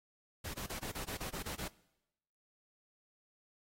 pink noise bursts, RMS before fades -42 dBFS, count 10, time 0.44-1.682 s, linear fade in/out 10 ms, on 99 ms, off 28 ms, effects noise-tail reverb RT60 0.9 s tail -21 dB re dry + AAC 48 kbps

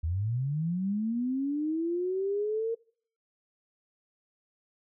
sine linear sweep, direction up, 75.7 to 462.2 Hz, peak -27 dBFS, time 0.03-2.75 s, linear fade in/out 10 ms, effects noise-tail reverb RT60 0.5 s tail -23 dB re dry

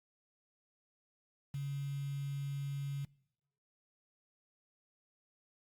sine tone with quantisation, 140 Hz, C#3, 18 cents sharp, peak -36 dBFS, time 1.54-3.05 s, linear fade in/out 5 ms, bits 9, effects noise-tail reverb RT60 0.9 s tail -25 dB re dry + Opus 48 kbps

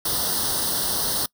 white noise with comb filter, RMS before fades -24 dBFS, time 0.05-1.26 s, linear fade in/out 5 ms, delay 0.21 ms, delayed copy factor +0.95, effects noise-tail reverb RT60 0.1 s tail -24 dB re dry

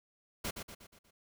pink noise with echo, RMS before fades -37 dBFS, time 0.44-0.51 s, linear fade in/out 10 ms, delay 120 ms, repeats 5, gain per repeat -6 dB, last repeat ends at 1.11 s, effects none

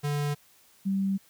square / sine tone pair in turn, 145.7 / 194.49 Hz, D3 / G3, -13 / -13 cents, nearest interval perfect fourth, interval 500 cents, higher second, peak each -27 / -24 dBFS, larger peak second, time 0.03-0.35 / 0.85-1.18 s, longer second, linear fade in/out 20 ms, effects white hiss -60 dBFS RMS until 1.29 s

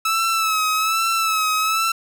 sawtooth tone with vibrato, 1304 Hz, E6, 19 cents flat, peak -14 dBFS, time 0.05-1.92 s, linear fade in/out 5 ms, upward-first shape sine, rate 1.2 Hz, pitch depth 49 cents each way, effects none

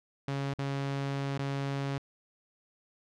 sawtooth tone with dropouts, 138.59 Hz, C#3, in tune, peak -27 dBFS, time 0.28-1.98 s, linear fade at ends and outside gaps 2 ms, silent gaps 0.537-0.587 / 1.379-1.392 s, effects low-pass 5000 Hz 12 dB/octave

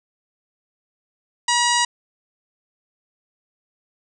harmonic tone, 960 Hz, B5, 49 cents flat, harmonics 1 / 2 / 3 / 4 / 5 / 6 / 7 / 8 / 9, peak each -20 / -23 / -25 / -26 / -27 / -28 / -28 / -29 / -30 dBFS, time 1.48-1.85 s, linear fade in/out 5 ms, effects none

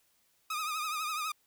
sawtooth tone with vibrato, 1244.5 Hz, D#6, in tune, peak -29 dBFS, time 0.5-1.32 s, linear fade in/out 5 ms, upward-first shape triangle, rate 12 Hz, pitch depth 82 cents each way, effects white hiss -71 dBFS RMS until 1.46 s

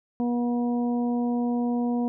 harmonic tone, 240.8 Hz, B3, 44 cents flat, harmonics 1 / 2 / 3 / 4, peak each -23 / -33 / -35 / -41 dBFS, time 0.2-2.08 s, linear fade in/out 0 ms, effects none

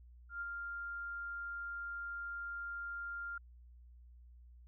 sine tone with ADSR envelope, 1396.9 Hz, F6, in tune, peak -37 dBFS, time 0.29-3.38 s, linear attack 120 ms, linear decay 28 ms, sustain -3 dB, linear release 4 ms, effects added 60 Hz sine -55 dBFS peak until 4.67 s

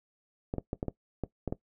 clicks, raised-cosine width 2 ms, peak -18 dBFS, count 8, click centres 0.539 / 0.583 / 0.731 / 0.829 / 0.883 / 1.237 / 1.477 / 1.525 s, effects noise-tail reverb RT60 0.1 s tail -18 dB re dry

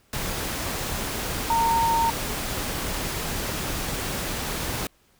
sine tone in noise, 918 Hz, A#5, 27 cents flat, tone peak -19 dBFS, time 1.5-2.1 s, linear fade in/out 2 ms, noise pink, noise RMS -29 dBFS, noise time 0.13-4.87 s, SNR +7 dB, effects pink hiss -62 dBFS RMS until 5.19 s

